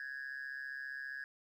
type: tone with amplitude modulation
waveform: sine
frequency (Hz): 1661.2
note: G#6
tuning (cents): 0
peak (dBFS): -35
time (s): 0-1.24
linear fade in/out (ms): 2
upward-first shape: sine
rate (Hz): 135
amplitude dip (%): 90
effects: tanh soft clip ceiling -37 dBFS + 12-bit